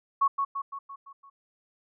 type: tone with echo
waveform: sine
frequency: 1107 Hz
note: C#6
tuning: 3 cents flat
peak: -19 dBFS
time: 0.21-0.28 s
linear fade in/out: 10 ms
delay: 170 ms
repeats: 6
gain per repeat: -5 dB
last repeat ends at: 1.3 s
effects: none